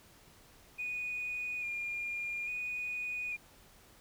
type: tone with vibrato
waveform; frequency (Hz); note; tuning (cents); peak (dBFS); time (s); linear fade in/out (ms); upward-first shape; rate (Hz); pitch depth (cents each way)
sine; 2441; D#7; -34; -34; 0.78-3.37; 20; square; 0.59; 22
effects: tanh soft clip ceiling -30 dBFS + pink hiss -60 dBFS RMS until 4 s